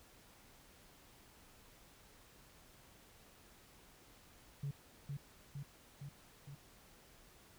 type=tone with echo; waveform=sine; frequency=140.9 Hz; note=C#3; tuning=29 cents sharp; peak=-36 dBFS; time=4.63-4.71 s; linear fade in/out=5 ms; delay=460 ms; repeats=4; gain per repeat=-3 dB; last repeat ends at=6.55 s; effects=tanh soft clip ceiling -35 dBFS + pink hiss -63 dBFS RMS until 7.58 s